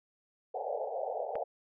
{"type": "band-pass noise", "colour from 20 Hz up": "pink", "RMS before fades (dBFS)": -36, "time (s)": [0.54, 1.44], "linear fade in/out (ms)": 10, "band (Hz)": [450, 820], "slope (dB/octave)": 96}
{"type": "click", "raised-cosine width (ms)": 0.5, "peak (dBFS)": -28, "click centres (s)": 1.355}
{"effects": []}